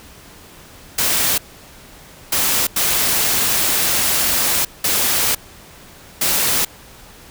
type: noise bursts at uneven times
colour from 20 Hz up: white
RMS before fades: -17 dBFS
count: 5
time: 0.98-1.38 / 2.32-2.67 / 2.76-4.65 / 4.84-5.35 / 6.21-6.65 s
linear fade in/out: 5 ms
effects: pink hiss -42 dBFS RMS until 7.3 s